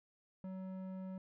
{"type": "tone with low-pass filter", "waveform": "square", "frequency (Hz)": 188.1, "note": "F#3", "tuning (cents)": 29, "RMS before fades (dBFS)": -45, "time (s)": [0.44, 1.18], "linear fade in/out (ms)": 2, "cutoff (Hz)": 820, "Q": 0.63, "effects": []}